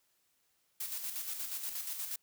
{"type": "noise with tremolo", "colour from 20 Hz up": "blue", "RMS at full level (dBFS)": -38, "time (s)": [0.8, 2.16], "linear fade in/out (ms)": 5, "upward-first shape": "square", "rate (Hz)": 8.4, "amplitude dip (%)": 45, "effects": ["white hiss -75 dBFS RMS until 2.22 s"]}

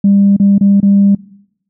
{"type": "tone with dropouts", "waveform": "sine", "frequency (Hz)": 199.4, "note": "G3", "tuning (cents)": 30, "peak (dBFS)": -4, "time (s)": [0.04, 1.15], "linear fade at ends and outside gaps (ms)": 5, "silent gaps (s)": [[0.366, 0.398], [0.582, 0.609], [0.803, 0.828]], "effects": ["noise-tail reverb RT60 0.8 s tail -22 dB re dry", "tanh soft clip ceiling -1 dBFS"]}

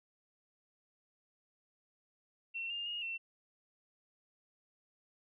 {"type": "tone with pitch steps", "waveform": "sine", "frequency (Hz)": [2712, 2810, 2858, 2699], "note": ["E7", "F7", "F7", "E7"], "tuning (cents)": [49, 10, 39, 40], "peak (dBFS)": -37, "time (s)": [2.54, 3.18], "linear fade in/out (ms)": 20, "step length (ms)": 160, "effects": []}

